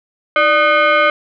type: tone with frequency modulation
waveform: sine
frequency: 322.5 Hz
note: E4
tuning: 38 cents flat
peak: -9 dBFS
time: 0.36-1.1 s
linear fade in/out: 2 ms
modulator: 914 Hz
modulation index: 2.2
effects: none